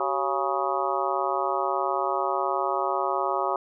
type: harmonic tone with a mistuned harmonic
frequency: 138.59 Hz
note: C#3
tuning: in tune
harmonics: 3 / 4 / 5 / 6 / 7 / 8 / 9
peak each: -31 / -31 / -31 / -31 / -31 / -31 / -31 dBFS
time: 0-3.56 s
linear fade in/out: 2 ms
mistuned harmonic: 3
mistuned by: -140 cents
effects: none